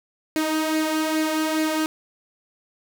sawtooth tone with flanger, 313.3 Hz, D#4, 12 cents sharp, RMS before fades -23 dBFS, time 0.36-1.86 s, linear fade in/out 0 ms, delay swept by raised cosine 0.43 to 2.53 ms, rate 2.4 Hz, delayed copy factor +0.5, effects none

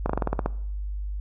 slowing click train, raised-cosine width 1 ms, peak -10 dBFS, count 9, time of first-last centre 0.06-0.46 s, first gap 35 ms, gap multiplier 1.1, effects noise-tail reverb RT60 0.7 s tail -20 dB re dry + added 50 Hz sine -28 dBFS peak until 1.2 s

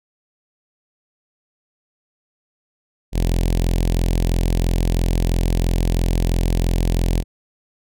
sawtooth tone with notch filter, 43 Hz, F1, 26 cents flat, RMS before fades -18 dBFS, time 3.12-7.24 s, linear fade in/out 50 ms, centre 1300 Hz, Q 0.67, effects none

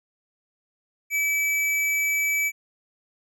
square tone, 2300 Hz, D7, 37 cents flat, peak -22 dBFS, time 1.1-2.52 s, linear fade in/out 50 ms, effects none

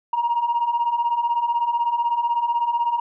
sine beating tone pair, 932.3 / 948.3 Hz, A#5 / A#5, 0 / +29 cents, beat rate 16 Hz, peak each -23 / -19 dBFS, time 0.13-3 s, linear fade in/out 5 ms, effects tanh soft clip ceiling -14 dBFS

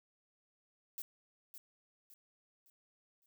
violet noise with echo, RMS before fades -43 dBFS, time 0.98-1.02 s, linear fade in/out 0 ms, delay 560 ms, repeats 4, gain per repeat -8 dB, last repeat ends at 3.26 s, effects none

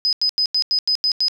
sine tone bursts, 5020 Hz, D#8, 15 cents sharp, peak -15 dBFS, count 8, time 0.05-1.283 s, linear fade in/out 0 ms, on 78 ms, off 87 ms, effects 8-bit

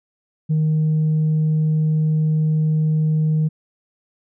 sine tone, 155.56 Hz, D#3, in tune, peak -13 dBFS, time 0.49-3.49 s, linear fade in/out 20 ms, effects tanh soft clip ceiling -13 dBFS

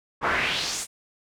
brown noise with band-pass filter sweep, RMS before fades -26 dBFS, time 0.21-0.87 s, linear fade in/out 50 ms, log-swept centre 1100 to 9300 Hz, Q 2.4, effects none

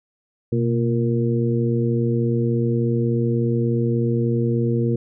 harmonic tone with a mistuned harmonic, 116.54 Hz, A#2, in tune, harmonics 1 / 2 / 3 / 4, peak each -20 / -23 / -25 / -26 dBFS, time 0.52-4.96 s, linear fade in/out 5 ms, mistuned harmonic 1, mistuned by +96 cents, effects none

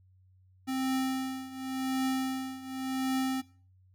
square tone with tremolo, 262.6 Hz, C4, 6 cents sharp, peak -27 dBFS, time 0.67-3.42 s, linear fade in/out 20 ms, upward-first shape triangle, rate 0.9 Hz, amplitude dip 85%, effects noise-tail reverb RT60 0.4 s tail -19 dB re dry + added 93 Hz sine -59 dBFS peak until 3.94 s

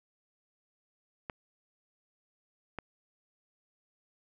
clicks, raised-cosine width 0.5 ms, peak -22 dBFS, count 2, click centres 1.298 / 2.787 s, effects none

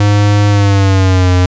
square tone with pitch glide, 102.9 to 90.62 Hz, G#2 to F#2, -16 to -36 cents, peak -7 dBFS, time 0-1.46 s, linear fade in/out 5 ms, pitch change -220 cents, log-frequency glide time 0.49-1.31 s, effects resampled to 16000 Hz

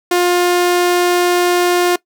sawtooth tone, 354.3 Hz, F4, 25 cents sharp, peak -7 dBFS, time 0.11-1.96 s, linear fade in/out 5 ms, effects noise-tail reverb RT60 0.1 s tail -21 dB re dry

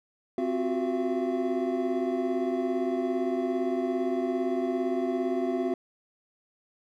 triangle tone cluster, 259.9 / 357.6 / 375.2 / 677 Hz, C4 / F4 / F#4 / E5, -11 / +41 / +24 / +46 cents, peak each -28 / -29 / -30 / -31 dBFS, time 0.38-5.74 s, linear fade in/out 2 ms, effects none

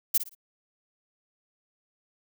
violet noise with echo, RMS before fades -21 dBFS, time 0.14-0.18 s, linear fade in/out 10 ms, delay 57 ms, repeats 3, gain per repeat -11 dB, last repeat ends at 0.351 s, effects none

